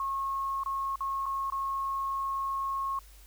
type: tone with dropouts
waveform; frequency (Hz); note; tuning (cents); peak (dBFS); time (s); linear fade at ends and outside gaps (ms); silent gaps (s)
sine; 1088; C#6; -33; -29; 0-2.99; 2; 0.635-0.66 / 0.958-1.006 / 1.258-1.263 / 1.501-1.522
effects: added 50 Hz sine -51 dBFS peak until 3.26 s + white hiss -58 dBFS RMS until 3.26 s

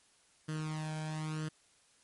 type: tone with flanger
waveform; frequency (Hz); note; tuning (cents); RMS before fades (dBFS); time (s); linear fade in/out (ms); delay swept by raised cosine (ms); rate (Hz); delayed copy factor
sawtooth; 155.56; D#3; 0; -38; 0.48-1.49; 10; 0.64 to 1.27; 1; +0.75
effects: white hiss -67 dBFS RMS until 2.03 s + MP3 48 kbps

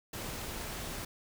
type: noise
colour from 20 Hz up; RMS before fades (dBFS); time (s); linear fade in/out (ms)
pink; -40; 0.13-1.05; 5
effects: none

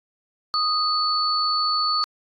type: tone pair together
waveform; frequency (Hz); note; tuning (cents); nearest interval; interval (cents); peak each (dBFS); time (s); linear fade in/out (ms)
sine; 1244.5 / 4457; D#6 / C#8; 0 / +9; octave + minor seventh; 2209; -22; 0.54-2.04; 0
effects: AAC 48 kbps

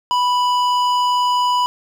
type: tone with hard clipping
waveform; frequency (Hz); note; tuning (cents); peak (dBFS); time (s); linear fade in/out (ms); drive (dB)
sine; 987.8; B5; 0; -16; 0.11-1.66; 0; 11
effects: none

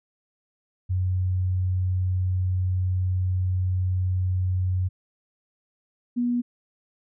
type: tone pair in turn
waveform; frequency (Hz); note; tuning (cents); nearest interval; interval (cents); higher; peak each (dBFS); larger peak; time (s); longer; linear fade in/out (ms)
sine; 92.1 / 242.3; F#2 / B3; -7 / -33; octave + perfect fourth; 1674; second; -21; neither; 0.89-4.89 / 6.16-6.42; first; 20
effects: none

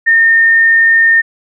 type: tone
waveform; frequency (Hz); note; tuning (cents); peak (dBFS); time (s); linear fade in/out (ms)
sine; 1823; A#6; -39; -5; 0.06-1.22; 20
effects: none

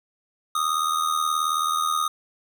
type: tone with amplitude modulation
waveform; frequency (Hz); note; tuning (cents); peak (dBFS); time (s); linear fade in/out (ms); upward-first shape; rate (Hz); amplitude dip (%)
square; 1239; D#6; -8; -19; 0.55-2.08; 5; sine; 78.7; 70
effects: none

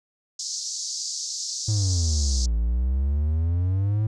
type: band-pass noise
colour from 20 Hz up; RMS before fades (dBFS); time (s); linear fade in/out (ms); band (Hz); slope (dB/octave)
white; -31; 0.39-2.46; 5; 4500 to 6900; 48
type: exponential two-way sweep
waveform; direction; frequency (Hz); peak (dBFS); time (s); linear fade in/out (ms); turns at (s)
triangle; down then up; 110 to 55 to 110; -18; 1.68-4.07; 5; 2.56
effects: none

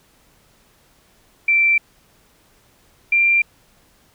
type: tone pair in turn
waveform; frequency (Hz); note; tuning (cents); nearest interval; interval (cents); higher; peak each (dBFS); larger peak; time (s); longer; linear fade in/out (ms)
sine; 2344 / 2374; D7 / D7; -4 / +18; unison; 22; second; -12; neither; 1.48-1.78 / 3.12-3.42; neither; 5
effects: pink hiss -56 dBFS RMS until 4.14 s

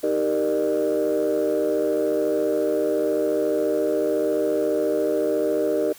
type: chord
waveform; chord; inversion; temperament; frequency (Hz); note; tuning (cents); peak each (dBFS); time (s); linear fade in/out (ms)
sine; Eb major seventh; none; equal with one note detuned; 311.1 / 392 / 466.2 / 599.7; Eb4 / G4 / Bb4 / D5; 0 / 0 / 0 / +36; -25 / -24 / -23 / -23; 0.03-5.93; 10
effects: tanh soft clip ceiling -14 dBFS + white hiss -47 dBFS RMS until 5.98 s

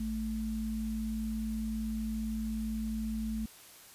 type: tone pair together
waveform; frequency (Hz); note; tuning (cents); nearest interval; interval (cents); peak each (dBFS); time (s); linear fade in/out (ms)
sine; 55 / 220; A1 / A3; 0 / 0; 2 octaves; 2400; -38 / -33; 0-3.46; 5
effects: white hiss -54 dBFS RMS until 3.94 s + resampled to 32000 Hz

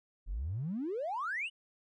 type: exponential sweep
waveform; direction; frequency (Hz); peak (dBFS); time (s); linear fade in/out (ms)
triangle; up; 38.89 to 3047; -30; 0.26-1.5; 50
effects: tanh soft clip ceiling -31 dBFS + resampled to 24000 Hz

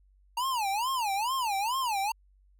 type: tone with vibrato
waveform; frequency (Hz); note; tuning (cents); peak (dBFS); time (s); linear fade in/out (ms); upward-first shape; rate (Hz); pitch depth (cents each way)
square; 912; A#5; -38; -28; 0.37-2.12; 5; sine; 2.3; 280
effects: added 48 Hz sine -59 dBFS peak until 2.59 s

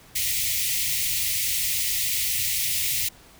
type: band-stop noise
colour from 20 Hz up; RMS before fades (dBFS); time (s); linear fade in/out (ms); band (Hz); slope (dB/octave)
white; -25; 0.15-3.09; 10; 150 to 1900; 96
effects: pink hiss -51 dBFS RMS until 3.39 s

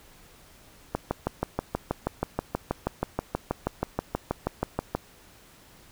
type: click train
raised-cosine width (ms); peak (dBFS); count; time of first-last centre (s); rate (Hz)
1; -11; 26; 0.95-4.95; 6.25
effects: pink hiss -54 dBFS RMS until 5.91 s

